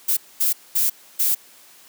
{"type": "noise bursts at uneven times", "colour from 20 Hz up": "violet", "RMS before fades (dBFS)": -19, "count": 4, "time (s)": [[0.08, 0.17], [0.4, 0.53], [0.75, 0.9], [1.19, 1.35]], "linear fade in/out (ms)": 10, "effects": ["white hiss -49 dBFS RMS until 1.88 s", "high-pass 200 Hz 12 dB/octave"]}